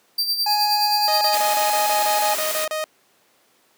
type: tone with tremolo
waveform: 45% pulse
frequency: 4688 Hz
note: D8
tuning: 4 cents flat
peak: -17 dBFS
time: 0.18-1.35 s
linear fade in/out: 5 ms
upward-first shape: sine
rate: 9.5 Hz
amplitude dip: 60%
type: harmonic tone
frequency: 836 Hz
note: G#5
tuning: 11 cents sharp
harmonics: 1 / 2 / 3 / 5 / 6 / 7 / 8 / 9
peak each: -19 / -37 / -35 / -34 / -39 / -44 / -43 / -40 dBFS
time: 0.46-2.34 s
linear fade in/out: 5 ms
type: tone bursts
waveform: sawtooth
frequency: 622.3 Hz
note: D#5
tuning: in tune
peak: -19 dBFS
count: 11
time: 1.08-2.84 s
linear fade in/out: 0 ms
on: 130 ms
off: 33 ms
type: noise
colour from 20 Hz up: white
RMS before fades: -26 dBFS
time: 1.32-2.66 s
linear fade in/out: 20 ms
effects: pink hiss -59 dBFS RMS until 3.77 s + high-pass 300 Hz 12 dB/octave